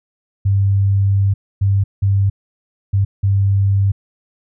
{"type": "tone bursts at uneven times", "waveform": "sine", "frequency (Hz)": 98.7, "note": "G2", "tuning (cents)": 12, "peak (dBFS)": -11, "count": 5, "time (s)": [[0.45, 1.34], [1.61, 1.84], [2.02, 2.3], [2.93, 3.05], [3.23, 3.92]], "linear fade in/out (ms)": 10, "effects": []}